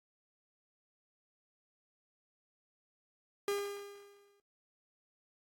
45% pulse tone with exponential decay, 404 Hz, G#4, 48 cents flat, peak -30 dBFS, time 3.48-4.4 s, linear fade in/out 1 ms, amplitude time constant 200 ms, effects AAC 64 kbps

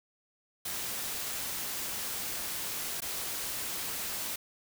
white noise with dropouts, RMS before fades -36 dBFS, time 0.65-4.36 s, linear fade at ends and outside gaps 5 ms, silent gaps 3.005-3.019 s, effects none

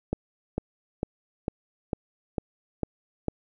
click train, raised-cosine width 2 ms, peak -13 dBFS, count 8, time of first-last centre 0.13-3.283 s, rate 2.22 Hz, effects none

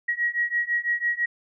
sine beating tone pair, 1901 / 1907 Hz, A#6 / A#6, +33 / +39 cents, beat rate 6 Hz, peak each -26 / -25 dBFS, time 0.08-1.26 s, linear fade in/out 10 ms, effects none

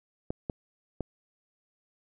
clicks, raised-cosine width 2 ms, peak -18 dBFS, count 3, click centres 0.305 / 0.498 / 1.007 s, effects none

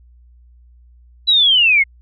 sine linear sweep, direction down, 3983 to 2093 Hz, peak -9 dBFS, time 1.27-1.84 s, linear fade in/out 20 ms, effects added 60 Hz sine -44 dBFS peak until 2.01 s

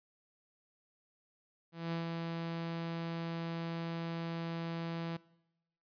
sawtooth tone with ADSR envelope, 166.7 Hz, E3, 20 cents sharp, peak -30 dBFS, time 1.72-5.17 s, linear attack 200 ms, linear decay 130 ms, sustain -3 dB, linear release 7 ms, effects noise-tail reverb RT60 0.9 s tail -22 dB re dry + resampled to 11025 Hz

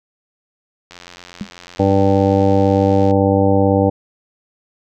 click train, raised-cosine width 0.2 ms, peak -19 dBFS, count 195, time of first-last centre 0.91-3.11 s, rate 88.2 Hz
sine tone with exponential decay, 202.7 Hz, G#3, 42 cents flat, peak -17 dBFS, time 1.41-1.5 s, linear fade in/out 0 ms, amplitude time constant 18 ms
harmonic tone, 98 Hz, G2, in tune, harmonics 1 / 2 / 3 / 4 / 5 / 6 / 8 / 9, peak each -17 / -19 / -17 / -28 / -16 / -20 / -21 / -28 dBFS, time 1.79-3.9 s, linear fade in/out 10 ms
effects none

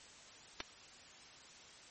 clicks, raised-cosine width 0.2 ms, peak -22 dBFS, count 2, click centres 0.603 / 0.606 s, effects white hiss -57 dBFS RMS until 1.9 s + MP3 32 kbps

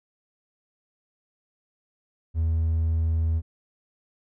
triangle tone, 81.2 Hz, E2, 26 cents flat, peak -18 dBFS, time 2.34-3.42 s, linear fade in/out 50 ms, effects tanh soft clip ceiling -15 dBFS

